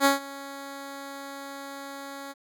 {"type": "tone with ADSR envelope", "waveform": "10% pulse", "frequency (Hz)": 277.2, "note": "C#4", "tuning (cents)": 0, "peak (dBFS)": -8, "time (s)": [0, 2.34], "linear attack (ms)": 51, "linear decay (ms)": 140, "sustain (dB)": -21, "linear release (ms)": 30, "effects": []}